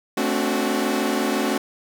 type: chord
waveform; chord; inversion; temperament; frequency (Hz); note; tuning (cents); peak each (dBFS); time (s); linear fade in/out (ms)
sawtooth; D dominant seventh; second; equal with one note detuned; 220 / 261.6 / 287.5 / 370; A3 / C4 / D4 / F#4; 0 / 0 / -37 / 0; -22; 0.17-1.58; 5
effects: none